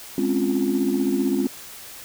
sine chord, Db major seventh, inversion second, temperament equal, 207.7 / 261.6 / 277.2 / 349.2 Hz, Ab3 / C4 / Db4 / F4, 0 / 0 / 0 / 0 cents, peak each -25 / -23 / -23 / -24 dBFS, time 0.18-1.47 s, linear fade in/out 2 ms, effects tanh soft clip ceiling -12 dBFS + white hiss -40 dBFS RMS until 2.04 s

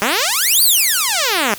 5% pulse exponential two-way sweep, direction up then down, 194.6 to 4778 to 194.6 Hz, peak -3 dBFS, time 0.02-1.54 s, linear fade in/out 0 ms, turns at 0.63 s, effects white hiss -33 dBFS RMS until 1.58 s

